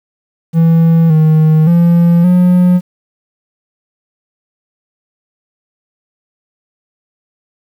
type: tone with pitch steps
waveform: triangle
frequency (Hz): 164.8 / 156.6 / 170.9 / 179.5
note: E3 / D#3 / F3 / F3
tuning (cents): 0 / +11 / -37 / +48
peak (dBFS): -3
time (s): 0.53-2.81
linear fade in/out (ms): 50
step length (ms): 570
effects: 7-bit